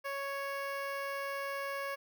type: tone with notch filter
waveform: 15% pulse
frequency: 555 Hz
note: C#5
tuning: 2 cents sharp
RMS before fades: -38 dBFS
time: 0.04-1.96 s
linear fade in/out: 20 ms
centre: 7400 Hz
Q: 0.74
effects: none